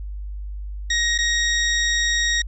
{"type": "tone with dropouts", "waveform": "20% pulse", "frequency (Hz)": 1880, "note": "A#6", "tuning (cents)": 14, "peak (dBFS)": -13, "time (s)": [0.9, 2.42], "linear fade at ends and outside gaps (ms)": 5, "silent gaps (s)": [1.179, 1.186], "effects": ["added 50 Hz sine -28 dBFS peak until 2.47 s", "resampled to 22050 Hz"]}